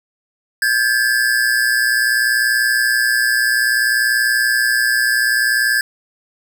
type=tone pair together; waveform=square; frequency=1593.4 / 1714 Hz; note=G6 / A6; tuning=+28 / -46 cents; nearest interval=minor second; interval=126 cents; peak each=-17 dBFS; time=0.62-5.81 s; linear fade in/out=2 ms; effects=none